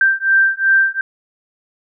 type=beating tone pair; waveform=sine; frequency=1569 / 1571.7 Hz; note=G6 / G6; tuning=+1 / +4 cents; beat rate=2.7 Hz; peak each=-14 dBFS; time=0.01-1.01 s; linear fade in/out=2 ms; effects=none